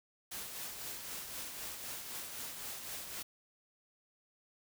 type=noise with tremolo; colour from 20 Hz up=white; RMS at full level=-42 dBFS; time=0.31-3.23 s; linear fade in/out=10 ms; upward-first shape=triangle; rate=3.9 Hz; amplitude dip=45%; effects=none